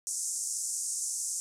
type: band-pass noise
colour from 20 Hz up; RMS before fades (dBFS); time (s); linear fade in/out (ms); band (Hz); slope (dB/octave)
white; -34; 0.07-1.4; 0; 5900 to 9500; 48
effects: none